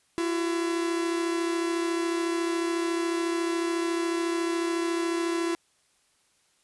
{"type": "tone pair together", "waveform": "45% pulse", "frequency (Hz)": [337.1, 371.1], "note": ["E4", "F#4"], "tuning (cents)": [39, 5], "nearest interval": "major second", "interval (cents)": 166, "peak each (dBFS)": [-26, -34], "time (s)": [0.18, 5.55], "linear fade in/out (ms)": 0, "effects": ["white hiss -67 dBFS RMS until 6.63 s", "resampled to 24000 Hz"]}